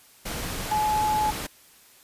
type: tone in noise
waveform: sine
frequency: 853 Hz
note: G#5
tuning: 46 cents sharp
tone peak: -21 dBFS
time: 0.71-1.31 s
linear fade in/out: 10 ms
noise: pink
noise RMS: -32 dBFS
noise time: 0.25-1.47 s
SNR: +8 dB
effects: white hiss -54 dBFS RMS until 2.03 s + resampled to 32000 Hz